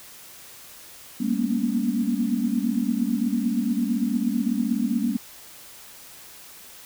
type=tone cluster; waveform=sine; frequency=199 / 219.2 / 235.1 / 243.9 / 280.6 Hz; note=G3 / A3 / A#3 / B3 / C#4; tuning=+26 / -6 / +15 / -21 / +21 cents; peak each=-28 / -30 / -25 / -28 / -29 dBFS; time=1.2-5.17 s; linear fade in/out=10 ms; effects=white hiss -45 dBFS RMS until 6.85 s